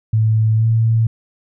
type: tone with pitch glide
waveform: sine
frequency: 110 to 113.03 Hz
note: A2 to A2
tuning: 0 to +47 cents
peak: -11 dBFS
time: 0.13-1.07 s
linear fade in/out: 5 ms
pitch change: +47 cents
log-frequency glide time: 0.56-0.66 s
effects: none